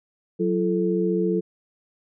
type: tone cluster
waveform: sine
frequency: 184 / 341.7 / 436.4 Hz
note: F#3 / F4 / A4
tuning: -9 / -38 / -14 cents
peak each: -24 dBFS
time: 0.39-1.41 s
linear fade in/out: 20 ms
effects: none